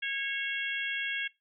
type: harmonic tone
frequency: 548 Hz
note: C#5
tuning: 20 cents flat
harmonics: 3 / 4 / 5 / 6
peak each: -35 / -36 / -37 / -38 dBFS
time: 0.02-1.28 s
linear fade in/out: 10 ms
effects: noise-tail reverb RT60 0.2 s tail -19 dB re dry